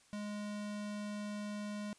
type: tone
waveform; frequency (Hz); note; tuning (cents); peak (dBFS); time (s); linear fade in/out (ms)
square; 207.7; G#3; 0; -40; 0.13-1.93; 0
effects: white hiss -66 dBFS RMS until 1.98 s + resampled to 22050 Hz